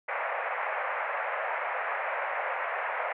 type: band-pass noise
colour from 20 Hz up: pink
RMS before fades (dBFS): -32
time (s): 0.08-3.13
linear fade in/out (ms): 10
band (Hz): 540 to 2300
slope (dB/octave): 48
effects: none